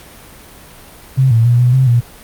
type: tone with pitch steps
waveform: sine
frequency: 132.2 / 114.2 / 120.4 / 123.5 / 131.4 / 119.6 Hz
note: C3 / A#2 / B2 / B2 / C3 / A#2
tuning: +18 / -35 / -44 / 0 / +8 / +45 cents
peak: -7 dBFS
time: 1.17-2.01 s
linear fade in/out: 20 ms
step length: 140 ms
effects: pink hiss -38 dBFS RMS until 2.23 s + Opus 48 kbps